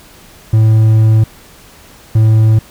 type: tone pair in turn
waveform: triangle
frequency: 110 / 110 Hz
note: A2 / A2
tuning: 0 / 0 cents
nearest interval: unison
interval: 0 cents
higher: neither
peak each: -3 dBFS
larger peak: neither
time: 0.53-1.24 / 2.15-2.59 s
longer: first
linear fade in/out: 5 ms
effects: pink hiss -40 dBFS RMS until 2.7 s